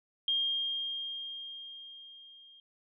sine tone with level ramp, 3218 Hz, G7, 45 cents sharp, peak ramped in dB -26 to -54 dBFS, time 0.28-2.6 s, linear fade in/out 2 ms, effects none

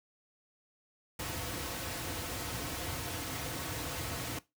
pink noise with comb filter, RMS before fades -38 dBFS, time 1.19-4.39 s, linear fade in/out 5 ms, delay 5 ms, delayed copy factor -0.5, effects noise-tail reverb RT60 0.2 s tail -18 dB re dry + high-pass 60 Hz 12 dB/octave

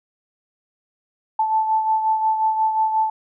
sine beating tone pair, 876 / 881.6 Hz, A5 / A5, -8 / +3 cents, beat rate 5.6 Hz, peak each -17 / -26 dBFS, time 1.39-3.1 s, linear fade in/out 5 ms, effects none

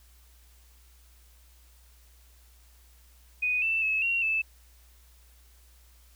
sine tone with pitch steps, 2487 / 2660 / 2589 / 2745 / 2628 Hz, D#7 / E7 / E7 / F7 / E7, -1 / +15 / -32 / -31 / -6 cents, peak -24 dBFS, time 3.42-4.42 s, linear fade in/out 10 ms, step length 200 ms, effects added 60 Hz sine -55 dBFS peak until 6.15 s + white hiss -62 dBFS RMS until 6.15 s

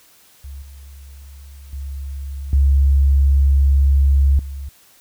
sine tone with level steps, 69 Hz, C#2, 7 cents flat, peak -30 / -36 / -25 / -10 / -26 dBFS, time 0.44-4.69 s, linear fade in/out 5 ms, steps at 0.62 / 1.73 / 2.53 / 4.39 s, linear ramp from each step 2 ms, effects white hiss -51 dBFS RMS until 5 s

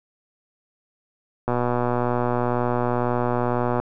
click train, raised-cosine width 1 ms, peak -9 dBFS, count 284, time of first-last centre 1.48-3.8 s, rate 122 Hz, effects none

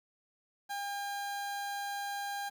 30% pulse tone, 805 Hz, G5, 46 cents sharp, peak -33 dBFS, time 0.69-2.5 s, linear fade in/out 20 ms, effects 10-bit

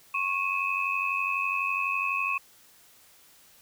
sine tone cluster, 1096 / 2508 / 2600 Hz, C#6 / D#7 / E7, -20 / +13 / -24 cents, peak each -30 dBFS, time 0.14-2.38 s, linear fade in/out 5 ms, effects white hiss -57 dBFS RMS until 3.61 s

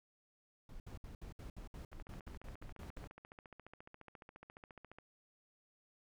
brown noise bursts, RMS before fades -49 dBFS, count 14, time 0.69-3.075 s, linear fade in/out 2 ms, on 110 ms, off 65 ms
click train, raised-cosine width 0.5 ms, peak -38 dBFS, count 45, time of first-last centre 1.93-4.986 s, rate 14.4 Hz
effects none

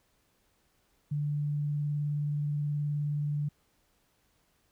sine tone with vibrato, 146.9 Hz, D3, 1 cent sharp, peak -28 dBFS, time 1.11-3.49 s, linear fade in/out 10 ms, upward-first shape square, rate 19 Hz, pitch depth 10 cents each way, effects pink hiss -71 dBFS RMS until 4.71 s

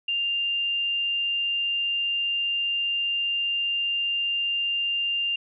sine tone, 2795 Hz, F7, 1 cent sharp, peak -23 dBFS, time 0.08-5.36 s, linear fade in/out 5 ms, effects none

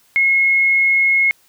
sine tone, 2167 Hz, C#7, 40 cents flat, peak -11 dBFS, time 0.16-1.31 s, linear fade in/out 0 ms, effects white hiss -55 dBFS RMS until 1.48 s

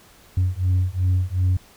sine beating tone pair, 90.4 / 93.1 Hz, F#2 / F#2, -40 / +11 cents, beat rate 2.7 Hz, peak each -19 dBFS, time 0.37-1.57 s, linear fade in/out 5 ms, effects tanh soft clip ceiling -14 dBFS + pink hiss -51 dBFS RMS until 1.76 s

